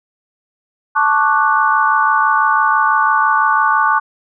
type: chord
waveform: sine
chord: D major seventh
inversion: second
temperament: equal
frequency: 880 / 1108.7 / 1174.7 / 1480 Hz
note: A5 / C#6 / D6 / F#6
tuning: 0 / 0 / 0 / 0 cents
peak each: -16 dBFS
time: 0.95-4 s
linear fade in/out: 20 ms
effects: none